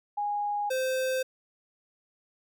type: tone pair in turn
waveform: sine / square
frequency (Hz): 824 / 519.1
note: G#5 / C5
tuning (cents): -14 / -14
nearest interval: minor sixth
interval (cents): 800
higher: first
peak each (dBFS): -27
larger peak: neither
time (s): 0.17-0.7 / 0.7-1.23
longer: neither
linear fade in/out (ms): 10
effects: none